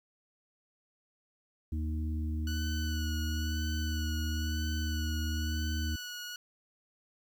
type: harmonic tone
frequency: 77.78 Hz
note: D#2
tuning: in tune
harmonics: 1 / 3 / 4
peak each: -31 / -41 / -43 dBFS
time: 1.72-5.96 s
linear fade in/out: 5 ms
type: tone with vibrato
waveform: 15% pulse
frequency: 1480 Hz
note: F#6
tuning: in tune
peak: -33 dBFS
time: 2.47-6.36 s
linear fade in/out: 2 ms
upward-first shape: sine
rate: 1 Hz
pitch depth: 32 cents each way
effects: 11-bit